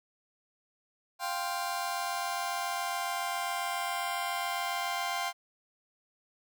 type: chord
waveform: sawtooth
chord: F suspended second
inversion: none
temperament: just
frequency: 698.5 / 785.8 / 1047.7 Hz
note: F5 / G5 / C6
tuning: 0 / +4 / +2 cents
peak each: -32 dBFS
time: 1.19-5.33 s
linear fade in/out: 50 ms
effects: none